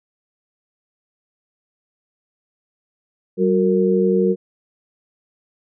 sine tone cluster, 190.9 / 367 / 459 Hz, G3 / F#4 / A#4, -46 / -14 / -27 cents, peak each -18 dBFS, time 3.37-4.36 s, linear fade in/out 50 ms, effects none

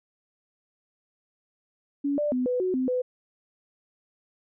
sine tone with pitch steps, 283.3 / 591 / 251.9 / 497.7 / 369.4 / 257.8 / 502 Hz, C#4 / D5 / B3 / B4 / F#4 / C4 / B4, +38 / +11 / +34 / +13 / -3 / -26 / +28 cents, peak -23 dBFS, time 2.04-3.02 s, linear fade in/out 10 ms, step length 140 ms, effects none

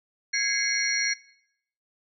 sine tone cluster, 1656 / 2084 / 2207 / 4289 / 5680 Hz, G#6 / C7 / C#7 / C8 / F8, -5 / -7 / -8 / +42 / +28 cents, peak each -30 dBFS, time 0.33-1.14 s, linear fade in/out 10 ms, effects noise-tail reverb RT60 0.7 s tail -19 dB re dry

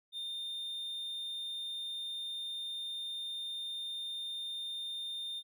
triangle tone, 3625 Hz, A#7, 49 cents flat, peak -36 dBFS, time 0.12-5.43 s, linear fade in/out 50 ms, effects none

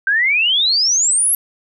sine exponential sweep, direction up, 1546 to 11590 Hz, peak -12 dBFS, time 0.07-1.35 s, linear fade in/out 2 ms, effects none

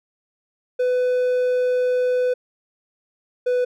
triangle tone pair in turn, 500 / 496.5 Hz, B4 / B4, +21 / +9 cents, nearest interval unison, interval 12 cents, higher first, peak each -15 dBFS, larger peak neither, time 0.79-2.34 / 3.46-3.65 s, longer first, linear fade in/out 10 ms, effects none

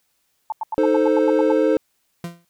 sine tone bursts, 880 Hz, A5, in tune, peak -21 dBFS, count 10, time 0.5-1.521 s, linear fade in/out 2 ms, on 22 ms, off 89 ms
triangle chord, A diminished, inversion second, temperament equal, 311.1 / 440 / 523.3 Hz, Eb4 / A4 / C5, 0 / 0 / 0 cents, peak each -17 dBFS, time 0.78-1.77 s, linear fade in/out 0 ms
40% pulse tone with exponential decay, 171.2 Hz, F3, 34 cents flat, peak -23 dBFS, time 2.24-2.45 s, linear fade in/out 2 ms, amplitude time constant 45 ms
effects white hiss -68 dBFS RMS until 2.49 s

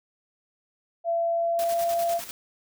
sine tone with pitch glide, 675 to 682.4 Hz, E5 to F5, +41 to -40 cents, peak -22 dBFS, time 1.04-2.21 s, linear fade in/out 50 ms, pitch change +19 cents, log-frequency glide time 1.34-1.94 s
white noise with tremolo, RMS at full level -36 dBFS, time 1.59-2.31 s, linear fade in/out 0 ms, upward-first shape square, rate 10 Hz, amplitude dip 55%
effects none

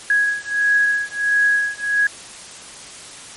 sine beating tone pair, 1661.2 / 1662.7 Hz, G#6 / G#6, 0 / +2 cents, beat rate 1.5 Hz, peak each -18 dBFS, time 0.1-2.07 s, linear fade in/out 2 ms, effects white hiss -37 dBFS RMS until 3.36 s + MP3 48 kbps

